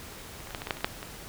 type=clicks; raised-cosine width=0.3 ms; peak=-29 / -27 / -26 / -16 / -19 / -18 / -10 / -23 / -27 / -8 / -21 dBFS; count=11; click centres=0.404 / 0.472 / 0.507 / 0.548 / 0.619 / 0.671 / 0.708 / 0.77 / 0.807 / 0.845 / 1.029 s; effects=pink hiss -44 dBFS RMS until 1.28 s